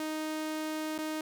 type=tone with dropouts; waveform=sawtooth; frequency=311.1 Hz; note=D#4; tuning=in tune; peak=-29 dBFS; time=0-1.21 s; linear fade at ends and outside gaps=2 ms; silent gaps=0.98-0.987 s; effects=none